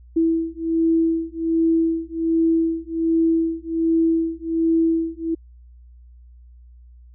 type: beating tone pair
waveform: sine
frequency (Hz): 327.4 / 328.7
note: E4 / E4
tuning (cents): -12 / -5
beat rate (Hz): 1.3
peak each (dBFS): -20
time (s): 0.16-5.35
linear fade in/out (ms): 10
effects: added 60 Hz sine -43 dBFS peak until 7.14 s